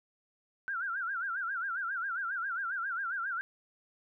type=tone with vibrato; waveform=sine; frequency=1476 Hz; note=F#6; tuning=5 cents flat; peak=-32 dBFS; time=0.68-3.41 s; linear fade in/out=0 ms; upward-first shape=sine; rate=7.4 Hz; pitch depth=170 cents each way; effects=none

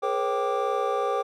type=tone cluster; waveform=triangle; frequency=417.2 / 478.9 / 542 / 780 / 1177 Hz; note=G#4 / A#4 / C#5 / G5 / D6; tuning=+8 / +47 / -39 / -9 / +3 cents; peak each=-28 dBFS; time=0.02-1.23 s; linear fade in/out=20 ms; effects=none

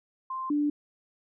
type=tone pair in turn; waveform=sine; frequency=1046.5 / 293.7 Hz; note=C6 / D4; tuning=0 / 0 cents; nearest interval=octave + minor seventh; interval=2200 cents; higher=first; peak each=-31 / -23 dBFS; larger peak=second; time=0.3-0.5 / 0.5-0.7 s; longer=neither; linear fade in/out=5 ms; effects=none

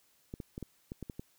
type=clicks; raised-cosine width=3 ms; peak=-27 dBFS; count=8; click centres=0.339 / 0.402 / 0.579 / 0.627 / 0.919 / 1.027 / 1.098 / 1.195 s; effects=white hiss -69 dBFS RMS until 1.38 s

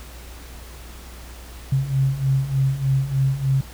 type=beating tone pair; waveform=sine; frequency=132.7 / 136 Hz; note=C3 / C#3; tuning=+25 / -33 cents; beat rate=3.3 Hz; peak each=-23 / -19 dBFS; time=1.72-3.61 s; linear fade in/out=5 ms; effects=added 60 Hz sine -38 dBFS peak until 3.73 s + pink hiss -43 dBFS RMS until 3.73 s

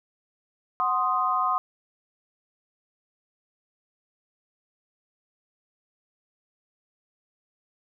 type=chord; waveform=sine; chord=C diminished; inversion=second; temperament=equal; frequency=740 / 1046.5 / 1244.5 Hz; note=Gb5 / C6 / Eb6; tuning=0 / 0 / 0 cents; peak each=-29 / -25 / -25 dBFS; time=0.8-1.58 s; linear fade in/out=0 ms; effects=none

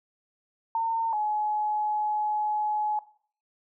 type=tone pair in turn; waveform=sine; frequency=908 / 846.6 Hz; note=A#5 / G#5; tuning=-46 / +33 cents; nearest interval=minor second; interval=121 cents; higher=first; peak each=-23 / -25 dBFS; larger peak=first; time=0.75-1.13 / 1.13-2.99 s; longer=second; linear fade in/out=2 ms; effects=noise-tail reverb RT60 0.5 s tail -17 dB re dry

